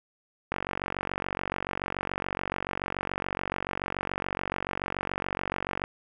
click train, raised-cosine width 0.5 ms, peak -14 dBFS, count 251, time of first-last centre 0.52-5.839 s, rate 47 Hz, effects none

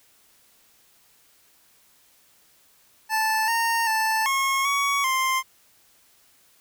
25% pulse tone with pitch steps, 877 / 920 / 881 / 1086 / 1125 / 1049 Hz, A5 / A#5 / A5 / C#6 / C#6 / C6, -6 / -23 / +2 / -36 / +25 / +4 cents, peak -17 dBFS, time 3.09-5.43 s, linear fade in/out 50 ms, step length 390 ms, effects white hiss -59 dBFS RMS until 6.6 s

